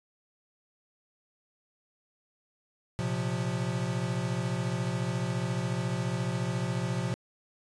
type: chord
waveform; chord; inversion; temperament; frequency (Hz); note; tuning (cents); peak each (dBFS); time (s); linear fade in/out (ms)
square; Bb suspended second; none; equal with one note detuned; 116.54 / 130.81 / 176.54; Bb2 / C3 / F3; 0 / 0 / +19; -34; 2.99-7.14; 0
effects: resampled to 22050 Hz